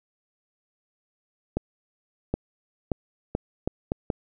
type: accelerating click train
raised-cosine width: 2 ms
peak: -11 dBFS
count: 7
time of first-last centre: 1.57-4.102 s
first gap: 770 ms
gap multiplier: 0.75
effects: none